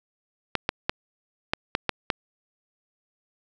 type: clicks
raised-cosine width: 0.3 ms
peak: -6 dBFS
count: 7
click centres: 0.553 / 0.691 / 0.895 / 1.535 / 1.751 / 1.893 / 2.102 s
effects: none